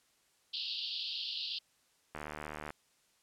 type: band-pass noise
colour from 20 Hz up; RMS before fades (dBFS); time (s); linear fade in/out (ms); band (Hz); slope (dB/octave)
white; -39; 0.53-1.59; 10; 2800 to 4800; 96
type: click train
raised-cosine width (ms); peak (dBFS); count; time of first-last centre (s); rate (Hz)
0.5; -26; 43; 2.15-2.705; 75.7
effects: white hiss -71 dBFS RMS until 3.22 s + low-pass 10000 Hz 12 dB/octave